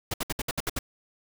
pink noise bursts, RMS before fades -29 dBFS, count 8, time 0.11-0.79 s, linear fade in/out 5 ms, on 29 ms, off 64 ms, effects none

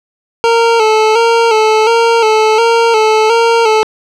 25% pulse tone with vibrato, 448.4 Hz, A4, 33 cents sharp, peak -3 dBFS, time 0.44-3.83 s, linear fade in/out 0 ms, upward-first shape square, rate 1.4 Hz, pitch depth 52 cents each way, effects low-pass 5000 Hz 12 dB/octave

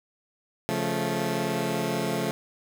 15% pulse chord, Db augmented, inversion none, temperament equal with one note detuned, 138.59 / 174.61 / 218.2 Hz, Db3 / F3 / A3, 0 / 0 / -14 cents, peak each -25 / -24 / -23 dBFS, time 0.69-2.31 s, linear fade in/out 0 ms, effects none

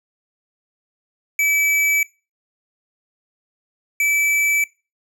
square tone pair in turn, 2300 / 2309 Hz, D7 / D7, -37 / -30 cents, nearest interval unison, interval 7 cents, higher second, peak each -16 dBFS, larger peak neither, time 1.39-2.03 / 4-4.64 s, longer neither, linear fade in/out 2 ms, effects noise-tail reverb RT60 0.3 s tail -22 dB re dry

